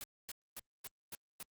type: noise bursts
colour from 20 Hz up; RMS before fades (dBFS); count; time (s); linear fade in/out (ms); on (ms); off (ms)
white; -45; 6; 0.01-1.428; 0; 28; 250
effects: Opus 48 kbps